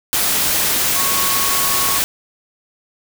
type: tone in noise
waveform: sine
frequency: 1105 Hz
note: C#6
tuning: 6 cents flat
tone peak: -23 dBFS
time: 0.96-1.98 s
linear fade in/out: 0 ms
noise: white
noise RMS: -17 dBFS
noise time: 0.13-2.04 s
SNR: -9 dB
effects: none